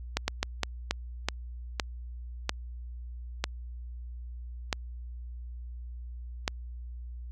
slowing click train, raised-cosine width 0.2 ms, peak -9 dBFS, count 11, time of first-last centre 0.17-6.479 s, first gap 110 ms, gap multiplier 1.36, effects added 60 Hz sine -38 dBFS peak until 7.31 s

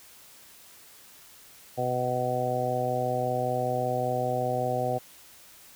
harmonic tone, 125.2 Hz, B2, 24 cents sharp, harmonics 1 / 2 / 3 / 4 / 5 / 6, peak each -33 / -37 / -37 / -31 / -31 / -30 dBFS, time 1.77-4.99 s, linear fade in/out 20 ms, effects white hiss -52 dBFS RMS until 5.75 s

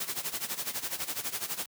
white noise with tremolo, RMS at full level -32 dBFS, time 0-1.66 s, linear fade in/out 5 ms, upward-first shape sine, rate 12 Hz, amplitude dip 80%, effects high-pass 100 Hz 12 dB/octave

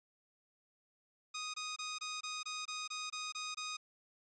10% pulse tone bursts, 1244.5 Hz, D#6, in tune, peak -31 dBFS, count 11, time 1.34-3.77 s, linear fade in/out 10 ms, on 200 ms, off 23 ms, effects resampled to 16000 Hz

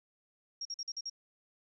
sine tone bursts, 5588 Hz, F8, in tune, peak -36 dBFS, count 6, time 0.61-1.098 s, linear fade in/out 5 ms, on 43 ms, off 46 ms, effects none

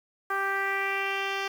10% pulse tone with low-pass filter sweep, 392 Hz, G4, in tune, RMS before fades -29 dBFS, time 0.3-1.48 s, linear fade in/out 5 ms, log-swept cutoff 1400 to 4000 Hz, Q 2.8, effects 8-bit

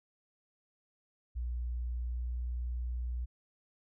sine tone with pitch glide, 60.2 to 60.69 Hz, B1 to B1, -44 to -30 cents, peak -33 dBFS, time 1.35-3.26 s, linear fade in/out 20 ms, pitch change +14 cents, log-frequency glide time 2.09-2.18 s, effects none

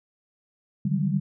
sine tone cluster, 146.2 / 158.9 / 190.1 / 200.1 Hz, D3 / D#3 / F#3 / G3, -7 / +37 / +47 / +36 cents, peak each -26 / -31 / -26 / -28 dBFS, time 0.85-1.2 s, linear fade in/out 5 ms, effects none

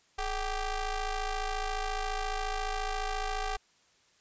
sawtooth ring-modulated tone, 396.2 Hz, G4, 18 cents sharp, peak -24 dBFS, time 0.18-3.57 s, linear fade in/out 10 ms, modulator 369 Hz, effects white hiss -66 dBFS RMS until 4.2 s + resampled to 16000 Hz

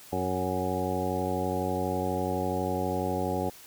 harmonic tone with a mistuned harmonic, 92.1 Hz, F#2, 7 cents flat, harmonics 1 / 2 / 3 / 4 / 5 / 6 / 8 / 9, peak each -35 / -35 / -35 / -35 / -35 / -35 / -35 / -35 dBFS, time 0.12-3.5 s, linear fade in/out 10 ms, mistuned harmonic 6, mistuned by +16 cents, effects white hiss -50 dBFS RMS until 3.66 s

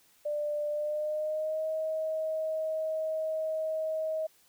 sine tone with pitch glide, 593 to 631.9 Hz, D5 to D#5, +17 to +27 cents, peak -29 dBFS, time 0.25-4.27 s, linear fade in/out 10 ms, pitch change +110 cents, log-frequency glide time 0.69-1.67 s, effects white hiss -64 dBFS RMS until 4.48 s

